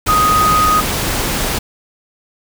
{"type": "tone in noise", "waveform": "sine", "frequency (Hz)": 1248, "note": "D#6", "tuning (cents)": 5, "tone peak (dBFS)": -10, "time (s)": [0.08, 0.81], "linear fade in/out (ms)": 10, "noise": "pink", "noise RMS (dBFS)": -18, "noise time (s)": [0.06, 1.59], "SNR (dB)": 5, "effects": []}